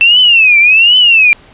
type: tone with vibrato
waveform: sine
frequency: 2654 Hz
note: E7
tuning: 11 cents sharp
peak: -3 dBFS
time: 0.01-1.33 s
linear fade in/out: 0 ms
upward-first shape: triangle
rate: 1.3 Hz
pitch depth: 240 cents each way
effects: pink hiss -40 dBFS RMS until 1.53 s + resampled to 8000 Hz